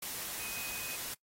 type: tone in noise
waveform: sine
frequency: 2507 Hz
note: D#7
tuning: 12 cents sharp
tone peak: -45 dBFS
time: 0.4-0.96 s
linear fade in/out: 5 ms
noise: white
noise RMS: -40 dBFS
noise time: 0.02-1.14 s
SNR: -8 dB
effects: noise-tail reverb RT60 0.1 s tail -21 dB re dry + AAC 48 kbps